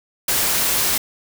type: noise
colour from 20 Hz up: white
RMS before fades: -19 dBFS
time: 0.28-0.98 s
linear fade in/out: 5 ms
effects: none